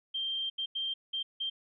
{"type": "tone bursts at uneven times", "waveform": "sine", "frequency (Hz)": 3164, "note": "G7", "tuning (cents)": 15, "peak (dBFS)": -31, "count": 5, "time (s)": [[0.14, 0.5], [0.58, 0.66], [0.75, 0.94], [1.13, 1.23], [1.4, 1.5]], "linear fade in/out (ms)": 10, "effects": []}